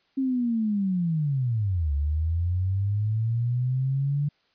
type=linear two-way sweep; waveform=sine; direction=down then up; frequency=271.4 to 70 to 146.7 Hz; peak=-22 dBFS; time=0.17-4.29 s; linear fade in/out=10 ms; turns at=1.93 s; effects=white hiss -67 dBFS RMS until 4.54 s + resampled to 11025 Hz